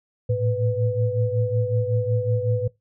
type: tone cluster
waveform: sine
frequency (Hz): 108.9 / 114.3 / 497.7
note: A2 / A#2 / B4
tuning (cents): -17 / -34 / +13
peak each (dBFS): -23 / -25 / -24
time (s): 0.29-2.68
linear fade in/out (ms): 10
effects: noise-tail reverb RT60 0.2 s tail -22 dB re dry